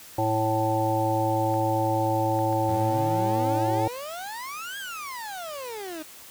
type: harmonic tone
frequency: 110 Hz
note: A2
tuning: in tune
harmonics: 1 / 3 / 5 / 7 / 8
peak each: -28 / -28 / -28 / -28 / -28 dBFS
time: 0.18-3.88 s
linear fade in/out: 5 ms
type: clicks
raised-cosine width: 0.5 ms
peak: -28 dBFS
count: 3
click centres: 1.54 / 2.39 / 2.528 s
type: exponential two-way sweep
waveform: 30% pulse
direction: up then down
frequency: 86.6 to 1657 to 302 Hz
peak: -31 dBFS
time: 2.68-6.03 s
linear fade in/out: 10 ms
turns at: 4.78 s
effects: white hiss -46 dBFS RMS until 6.3 s